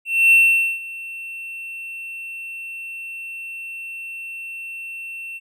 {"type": "tone with ADSR envelope", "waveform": "triangle", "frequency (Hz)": 2700, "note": "E7", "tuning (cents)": 41, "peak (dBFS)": -7, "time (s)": [0.05, 5.4], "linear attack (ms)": 270, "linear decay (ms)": 470, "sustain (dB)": -21, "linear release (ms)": 35, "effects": []}